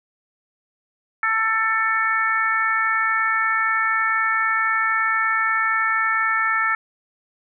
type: harmonic tone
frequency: 443.9 Hz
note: A4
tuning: 15 cents sharp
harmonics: 2 / 3 / 4 / 5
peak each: -31 / -21 / -21 / -26 dBFS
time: 1.23-6.75 s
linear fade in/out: 2 ms
effects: none